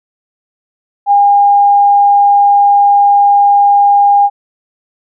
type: tone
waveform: sine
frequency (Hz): 810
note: G#5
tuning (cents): -43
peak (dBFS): -4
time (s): 1.06-4.3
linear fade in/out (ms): 50
effects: none